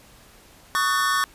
square chord, D# half-diminished seventh, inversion third, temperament just, 1120.1 / 1244.5 / 1493.4 / 1792.1 Hz, C#6 / D#6 / F#6 / A6, +18 / 0 / +16 / +31 cents, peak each -23 / -29 / -28 / -27 dBFS, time 0.75-1.24 s, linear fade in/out 0 ms, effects pink hiss -51 dBFS RMS until 1.34 s + resampled to 32000 Hz

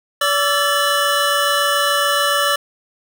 square tone cluster, 573 / 1149 / 1336 / 1746 / 2976 Hz, D5 / D6 / E6 / A6 / F#7, -43 / -38 / +23 / -14 / +9 cents, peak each -22 dBFS, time 0.21-2.56 s, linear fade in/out 5 ms, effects none

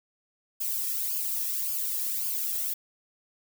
violet noise with flanger, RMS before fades -30 dBFS, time 0.6-2.74 s, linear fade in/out 10 ms, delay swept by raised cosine 0.51 to 1.39 ms, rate 1.8 Hz, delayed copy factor -0.7, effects none

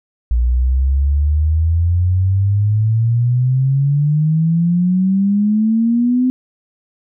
sine exponential sweep, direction up, 58.27 to 256.9 Hz, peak -11 dBFS, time 0.31-6.3 s, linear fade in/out 0 ms, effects none

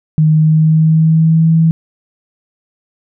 sine tone with pitch glide, 155.56 to 162.54 Hz, D#3 to E3, 0 to -24 cents, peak -6 dBFS, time 0.18-1.71 s, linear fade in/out 0 ms, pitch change +76 cents, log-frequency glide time 0.32-1.51 s, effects none

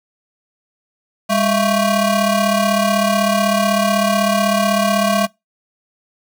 25% pulse ring-modulated tone, 440 Hz, A4, in tune, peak -7 dBFS, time 1.29-5.27 s, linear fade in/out 20 ms, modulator 238 Hz, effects noise-tail reverb RT60 0.2 s tail -23 dB re dry

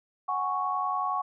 sine chord, F# suspended second, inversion none, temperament equal, 740 / 830.6 / 1108.7 Hz, F#5 / G#5 / C#6, 0 / 0 / 0 cents, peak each -32 / -34 / -28 dBFS, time 0.28-1.22 s, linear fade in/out 10 ms, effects none

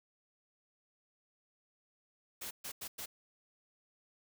white noise bursts at uneven times, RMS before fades -43 dBFS, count 4, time 2.41-2.51 / 2.64-2.72 / 2.81-2.88 / 2.98-3.06 s, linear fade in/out 10 ms, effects none

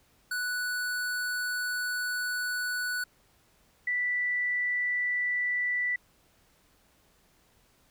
square / sine tone pair in turn, 1480 / 1970.5 Hz, F#6 / B6, 0 / -4 cents, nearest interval perfect fourth, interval 496 cents, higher second, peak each -30 / -26 dBFS, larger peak second, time 0.31-3.04 / 3.87-5.96 s, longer first, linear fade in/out 5 ms, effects pink hiss -65 dBFS RMS until 7.9 s

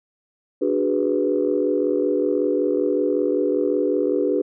sine chord, G# half-diminished seventh, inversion second, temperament equal, 293.7 / 370 / 415.3 / 493.9 Hz, D4 / F#4 / G#4 / B4, 0 / 0 / 0 / 0 cents, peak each -23 dBFS, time 0.61-4.42 s, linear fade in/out 10 ms, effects tanh soft clip ceiling -7 dBFS

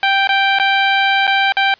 15% pulse tone with dropouts, 784 Hz, G5, in tune, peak -5 dBFS, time 0.03-1.74 s, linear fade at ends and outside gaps 1 ms, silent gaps 0.273-0.291 / 0.587-0.598 / 1.269-1.276 / 1.522-1.569 s, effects white hiss -48 dBFS RMS until 1.79 s + resampled to 11025 Hz

